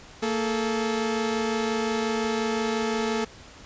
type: tone pair together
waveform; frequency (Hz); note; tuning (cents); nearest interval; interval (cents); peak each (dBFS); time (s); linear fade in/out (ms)
sawtooth; 228.5 / 431.3; A#3 / A4; -34 / -35; major seventh; 1099; -23; 0.22-3.25; 10
effects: pink hiss -47 dBFS RMS until 3.65 s + resampled to 16000 Hz